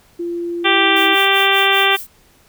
sine tone with pitch glide, 343.9 to 325.9 Hz, F4 to E4, -27 to -20 cents, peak -20 dBFS, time 0.19-1.15 s, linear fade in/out 10 ms, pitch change -93 cents, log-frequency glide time 0.62-0.96 s
harmonic tone, 392 Hz, G4, in tune, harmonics 1 / 2 / 3 / 4 / 5 / 6 / 7 / 8 / 9, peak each -20 / -20 / -20 / -20 / -20 / -20 / -20 / -20 / -20 dBFS, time 0.64-1.97 s, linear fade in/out 20 ms
violet noise with tremolo, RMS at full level -29 dBFS, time 0.96-2.07 s, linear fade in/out 5 ms, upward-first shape sine, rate 5.1 Hz, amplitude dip 90%
effects pink hiss -52 dBFS RMS until 2.48 s

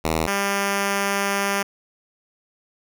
5% pulse tone pair in turn, 80 / 199.04 Hz, D#2 / G3, +49 / +27 cents, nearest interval octave + major third, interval 1578 cents, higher second, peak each -9 dBFS, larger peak neither, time 0.04-0.27 / 0.27-1.63 s, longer second, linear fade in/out 10 ms, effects none

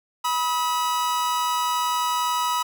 45% pulse tone pair together, 978.3 / 1274 Hz, B5 / D#6, -17 / +41 cents, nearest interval perfect fourth, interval 458 cents, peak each -23 / -26 dBFS, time 0.24-2.63 s, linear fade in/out 10 ms, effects none

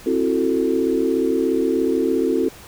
sine chord, F# half-diminished seventh, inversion second, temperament just, 266.4 / 333 / 370 / 444 Hz, C4 / E4 / F#4 / A4, +31 / +18 / 0 / +16 cents, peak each -22 dBFS, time 0.06-2.49 s, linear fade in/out 5 ms, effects pink hiss -42 dBFS RMS until 2.67 s

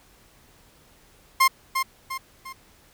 30% pulse tone with echo, 1059 Hz, C6, 21 cents sharp, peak -12 dBFS, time 1.4-1.48 s, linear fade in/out 10 ms, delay 350 ms, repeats 3, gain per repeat -7 dB, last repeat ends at 2.53 s, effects pink hiss -56 dBFS RMS until 2.93 s

